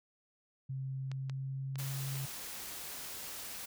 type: tone with pitch glide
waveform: sine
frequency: 133.3 to 135.55 Hz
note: C3 to C#3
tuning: +33 to -38 cents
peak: -36 dBFS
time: 0.69-2.26 s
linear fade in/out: 10 ms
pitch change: +29 cents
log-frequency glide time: 1.03-2.04 s
type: clicks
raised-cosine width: 0.2 ms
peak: -29 dBFS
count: 5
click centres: 1.116 / 1.297 / 1.757 / 1.8 / 2.156 s
type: noise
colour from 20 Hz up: white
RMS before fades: -44 dBFS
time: 1.78-3.66 s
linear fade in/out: 10 ms
effects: none